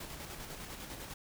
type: noise with tremolo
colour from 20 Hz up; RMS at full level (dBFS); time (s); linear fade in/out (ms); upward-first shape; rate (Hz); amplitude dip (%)
pink; -44; 0-1.14; 5; square; 10; 35
effects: none